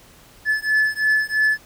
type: beating tone pair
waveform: triangle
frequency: 1729 / 1732 Hz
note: A6 / A6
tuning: -31 / -28 cents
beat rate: 3 Hz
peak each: -18 dBFS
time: 0.45-1.58 s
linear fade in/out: 50 ms
effects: pink hiss -49 dBFS RMS until 1.65 s